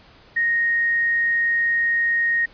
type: tone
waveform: sine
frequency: 1864.7 Hz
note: A#6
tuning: in tune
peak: -17 dBFS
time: 0.36-2.46 s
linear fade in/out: 10 ms
effects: pink hiss -50 dBFS RMS until 2.53 s + resampled to 11025 Hz